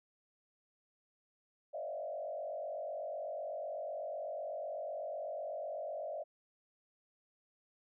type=tone with frequency modulation; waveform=sine; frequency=622 Hz; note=D#5; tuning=1 cent flat; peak=-38 dBFS; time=1.73-6.24 s; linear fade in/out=20 ms; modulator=48 Hz; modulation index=1.4; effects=none